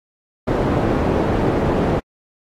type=low-pass noise; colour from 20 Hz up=white; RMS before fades=-18 dBFS; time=0.47-2 s; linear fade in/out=10 ms; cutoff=500 Hz; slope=12 dB/octave; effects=AAC 48 kbps